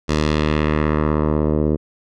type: tone with low-pass filter sweep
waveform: 10% pulse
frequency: 76.3 Hz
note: D#2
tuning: 33 cents flat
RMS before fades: -18 dBFS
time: 0.08-1.77 s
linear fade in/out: 20 ms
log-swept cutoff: 6100 to 440 Hz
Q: 1.2
effects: none